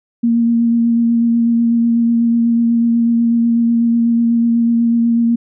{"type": "tone with vibrato", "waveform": "sine", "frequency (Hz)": 233, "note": "A#3", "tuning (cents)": -1, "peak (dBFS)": -10, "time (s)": [0.23, 5.36], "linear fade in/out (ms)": 10, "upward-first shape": "sine", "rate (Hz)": 8.1, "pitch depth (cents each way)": 15, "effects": []}